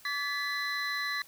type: tone cluster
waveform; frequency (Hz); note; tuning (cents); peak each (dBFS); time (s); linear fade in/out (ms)
triangle; 1153 / 1716 / 1984 / 4033; D6 / A6 / B6 / B7; -32 / -44 / +7 / +36; -36 / -34 / -33 / -36; 0.05-1.22; 2
effects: white hiss -56 dBFS RMS until 1.27 s